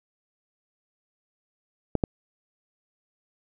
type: clicks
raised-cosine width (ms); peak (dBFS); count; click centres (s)
2; -9; 2; 1.953 / 2.038
effects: none